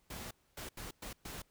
pink noise bursts at uneven times, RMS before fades -45 dBFS, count 5, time 0.1-0.31 / 0.57-0.69 / 0.77-0.91 / 1.02-1.13 / 1.25-1.42 s, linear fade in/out 5 ms, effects pink hiss -73 dBFS RMS until 1.5 s

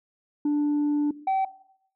sine tone pair in turn, 293.7 / 768.4 Hz, D4 / G5, 0 / -35 cents, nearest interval octave + perfect fourth, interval 1665 cents, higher second, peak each -18 dBFS, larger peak neither, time 0.45-1.11 / 1.27-1.45 s, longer first, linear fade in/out 5 ms, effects noise-tail reverb RT60 0.7 s tail -19 dB re dry + tanh soft clip ceiling -20 dBFS

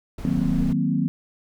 brown noise, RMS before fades -30 dBFS, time 0.18-0.73 s, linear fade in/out 5 ms
sine chord, C half-diminished seventh, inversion first, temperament equal, 155.56 / 185 / 233.1 / 261.6 Hz, Eb3 / Gb3 / Bb3 / C4, 0 / 0 / 0 / 0 cents, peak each -25 dBFS, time 0.25-1.08 s, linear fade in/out 0 ms
effects none

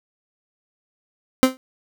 30% pulse tone with exponential decay, 259.8 Hz, C4, 12 cents flat, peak -4 dBFS, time 1.43-1.57 s, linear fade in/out 0 ms, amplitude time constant 29 ms, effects none

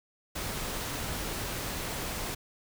pink noise, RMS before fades -35 dBFS, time 0.35-2.35 s, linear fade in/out 10 ms, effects none

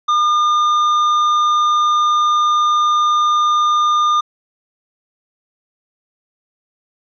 triangle tone with tanh clipping, 1209 Hz, D6, 50 cents sharp, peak -13 dBFS, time 0.08-4.21 s, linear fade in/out 10 ms, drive 12 dB, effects resampled to 16000 Hz

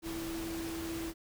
sine tone in noise, 329.6 Hz, E4, in tune, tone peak -37 dBFS, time 0.02-1.14 s, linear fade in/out 50 ms, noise pink, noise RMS -43 dBFS, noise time 0.02-1.14 s, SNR +3 dB, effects none

